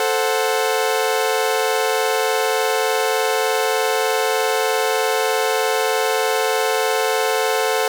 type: chord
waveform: sawtooth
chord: F# diminished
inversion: first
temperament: equal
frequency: 440 / 523.3 / 740 Hz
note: A4 / C5 / F#5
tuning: 0 / 0 / 0 cents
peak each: -16 / -18 / -19 dBFS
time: 0-7.88 s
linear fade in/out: 2 ms
effects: none